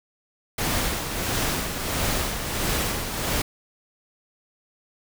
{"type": "noise with tremolo", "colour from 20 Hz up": "pink", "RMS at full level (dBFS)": -24, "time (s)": [0.58, 3.42], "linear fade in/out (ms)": 5, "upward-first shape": "sine", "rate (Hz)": 1.5, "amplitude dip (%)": 50, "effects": []}